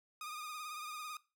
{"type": "tone with vibrato", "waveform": "sawtooth", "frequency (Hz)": 1226, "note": "D#6", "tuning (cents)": -26, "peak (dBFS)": -39, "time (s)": [0.21, 1.17], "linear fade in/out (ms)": 2, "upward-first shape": "triangle", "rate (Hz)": 18, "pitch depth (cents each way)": 57, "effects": ["noise-tail reverb RT60 0.3 s tail -20 dB re dry"]}